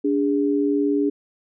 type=tone pair together; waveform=sine; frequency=288.9 / 408.3 Hz; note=D4 / G#4; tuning=-28 / -29 cents; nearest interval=tritone; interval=599 cents; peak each=-19 / -22 dBFS; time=0.04-1.1 s; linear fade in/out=10 ms; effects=none